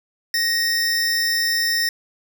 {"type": "tone pair together", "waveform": "45% pulse", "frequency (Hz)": [1864.7, 5280], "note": ["A#6", "E8"], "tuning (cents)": [0, 2], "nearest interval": "octave + tritone", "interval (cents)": 1802, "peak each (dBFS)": -21, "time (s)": [0.34, 1.89], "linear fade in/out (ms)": 2, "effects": []}